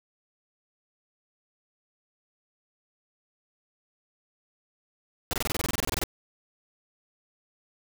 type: noise bursts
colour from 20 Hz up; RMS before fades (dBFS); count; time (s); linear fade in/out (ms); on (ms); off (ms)
pink; -28; 16; 5.31-6.037; 0; 22; 25
effects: none